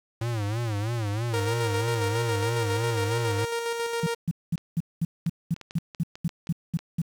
square tone with vibrato, 110 Hz, A2, in tune, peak -27 dBFS, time 0.21-3.45 s, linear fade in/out 5 ms, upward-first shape sine, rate 3.1 Hz, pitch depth 150 cents each way
sawtooth tone with tremolo, 466.2 Hz, A#4, in tune, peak -22 dBFS, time 1.33-4.15 s, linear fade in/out 10 ms, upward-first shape square, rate 7.3 Hz, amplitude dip 35%
sine tone bursts, 166.2 Hz, E3, 15 cents sharp, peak -21 dBFS, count 13, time 4.03-7.018 s, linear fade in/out 5 ms, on 36 ms, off 210 ms
clicks, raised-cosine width 0.2 ms, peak -24 dBFS, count 11, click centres 4.579 / 5.265 / 5.564 / 5.613 / 5.709 / 5.782 / 5.948 / 6.155 / 6.292 / 6.471 / 6.79 s
effects low-pass 12000 Hz 12 dB/octave + 8-bit

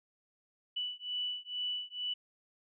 sine beating tone pair, 2965 / 2967.2 Hz, F#7 / F#7, +3 / +4 cents, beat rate 2.2 Hz, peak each -38 / -38 dBFS, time 0.76-2.14 s, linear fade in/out 10 ms, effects none

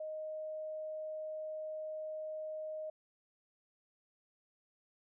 sine tone, 622.3 Hz, D#5, in tune, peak -39 dBFS, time 0-2.9 s, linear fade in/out 5 ms, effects none

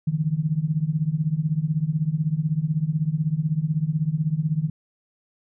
sine tone with tremolo, 155.56 Hz, D#3, in tune, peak -16 dBFS, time 0.07-4.7 s, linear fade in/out 5 ms, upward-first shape triangle, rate 16 Hz, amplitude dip 95%, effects none

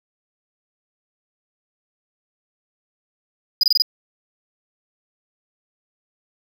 triangle tone bursts, 4938 Hz, D#8, 14 cents flat, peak -11 dBFS, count 5, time 3.61-3.821 s, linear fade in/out 2 ms, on 23 ms, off 24 ms, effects none

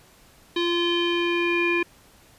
square tone with low-pass filter sweep, 345.4 Hz, F4, 19 cents flat, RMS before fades -23 dBFS, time 0.56-1.83 s, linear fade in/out 5 ms, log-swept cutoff 3500 to 2300 Hz, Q 6.8, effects pink hiss -54 dBFS RMS until 2.38 s + resampled to 32000 Hz

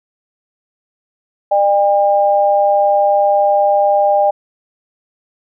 sine tone pair together, 602 / 803.6 Hz, D5 / G5, +43 / +43 cents, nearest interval perfect fourth, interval 500 cents, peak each -12 dBFS, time 1.51-4.31 s, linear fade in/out 10 ms, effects none

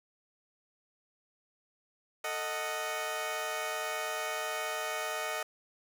15% pulse chord, D# diminished, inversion second, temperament equal with one note detuned, 444.6 / 622.3 / 740 Hz, A4 / D#5 / F#5, +18 / 0 / 0 cents, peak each -34 / -29 / -33 dBFS, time 2.24-5.43 s, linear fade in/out 5 ms, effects none

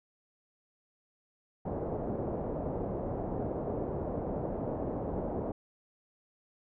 white low-pass noise, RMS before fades -35 dBFS, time 1.65-5.52 s, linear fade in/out 5 ms, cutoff 650 Hz, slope 24 dB/octave, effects none

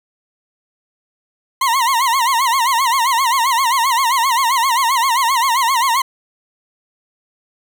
40% pulse tone with vibrato, 1000 Hz, B5, 21 cents sharp, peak -12 dBFS, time 1.61-6.02 s, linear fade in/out 5 ms, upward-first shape sine, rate 7.6 Hz, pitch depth 170 cents each way, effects none

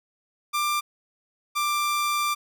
sawtooth tone pair in turn, 1187 / 1182.1 Hz, D6 / D6, +18 / +11 cents, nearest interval unison, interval 7 cents, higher first, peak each -19 dBFS, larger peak neither, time 0.53-0.81 / 1.55-2.35 s, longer second, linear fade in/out 20 ms, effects none

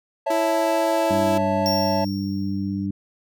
triangle chord, A major, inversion first, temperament equal, 554.4 / 659.3 / 880 Hz, C#5 / E5 / A5, 0 / 0 / 0 cents, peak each -23 dBFS, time 0.26-2.05 s, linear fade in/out 10 ms
sawtooth tone, 329.6 Hz, E4, in tune, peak -20 dBFS, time 0.3-1.38 s, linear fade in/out 5 ms
harmonic tone, 98.2 Hz, G2, 4 cents sharp, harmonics 1 / 2 / 3, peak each -30 / -25 / -28 dBFS, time 1.1-2.91 s, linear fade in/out 5 ms
square tone with exponential decay, 5510 Hz, F8, 24 cents flat, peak -22 dBFS, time 1.66-2.86 s, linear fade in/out 0 ms, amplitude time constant 260 ms
effects none

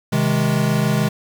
square chord, Ab major, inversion first, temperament equal with one note detuned, 130.81 / 157.55 / 207.7 Hz, C3 / Eb3 / Ab3, 0 / +22 / 0 cents, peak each -21 dBFS, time 0.12-1.09 s, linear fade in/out 10 ms, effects 7-bit

